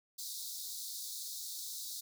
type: high-pass noise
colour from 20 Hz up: pink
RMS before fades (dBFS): -43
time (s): 0.18-2.01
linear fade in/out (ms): 10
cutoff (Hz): 3700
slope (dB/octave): 96
effects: none